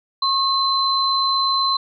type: tone pair together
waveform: sine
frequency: 1083 / 4064 Hz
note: C#6 / B7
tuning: -41 / +49 cents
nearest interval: octave + major seventh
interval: 2290 cents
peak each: -19 dBFS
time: 0.22-1.77 s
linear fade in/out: 5 ms
effects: none